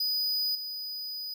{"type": "tone with level steps", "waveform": "square", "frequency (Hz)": 4966, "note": "D#8", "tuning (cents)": -4, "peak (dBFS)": [-27, -35], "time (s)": [0, 1.34], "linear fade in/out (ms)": 5, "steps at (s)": 0.55, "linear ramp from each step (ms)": 2, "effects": []}